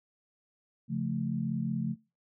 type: chord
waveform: sine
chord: Db augmented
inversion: none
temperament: equal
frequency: 138.59 / 174.61 / 220 Hz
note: Db3 / F3 / A3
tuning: 0 / 0 / 0 cents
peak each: -34 / -34 / -33 dBFS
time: 0.88-1.96 s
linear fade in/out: 50 ms
effects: noise-tail reverb RT60 0.3 s tail -24 dB re dry